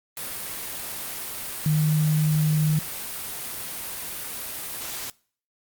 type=tone in noise; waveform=sine; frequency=153.9 Hz; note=D#3; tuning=19 cents flat; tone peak=-18 dBFS; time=1.66-2.79 s; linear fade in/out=2 ms; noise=white; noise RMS=-33 dBFS; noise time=0.17-5.1 s; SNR=+12 dB; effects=noise-tail reverb RT60 0.5 s tail -24 dB re dry + Opus 32 kbps